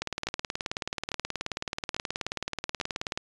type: two click trains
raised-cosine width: 0.2 ms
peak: -13 / -14 dBFS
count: 60 / 4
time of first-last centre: 0.02-3.175 / 0.27-2.812 s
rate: 18.7 / 1.18 Hz
effects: resampled to 22050 Hz